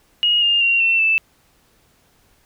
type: tone with pitch steps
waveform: sine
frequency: 2877 / 2816 / 2757 / 2698 / 2641 Hz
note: F#7 / F7 / F7 / E7 / E7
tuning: -49 / +14 / -23 / +40 / +3 cents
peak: -13 dBFS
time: 0.23-1.18 s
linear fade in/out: 0 ms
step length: 190 ms
effects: pink hiss -58 dBFS RMS until 2.45 s